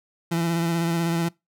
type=tone with vibrato; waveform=30% pulse; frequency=167.9 Hz; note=E3; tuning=32 cents sharp; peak=-19 dBFS; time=0.31-1.29 s; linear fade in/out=10 ms; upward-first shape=sine; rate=16 Hz; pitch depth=28 cents each way; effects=noise-tail reverb RT60 0.2 s tail -23 dB re dry